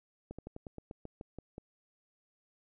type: slowing click train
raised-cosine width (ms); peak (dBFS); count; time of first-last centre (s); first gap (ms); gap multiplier
2; -30; 11; 0.31-1.581; 76; 1.11
effects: none